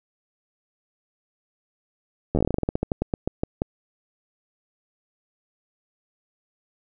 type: slowing click train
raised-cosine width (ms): 2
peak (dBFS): -9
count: 21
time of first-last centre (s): 2.35-3.619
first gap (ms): 11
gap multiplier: 1.16
effects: none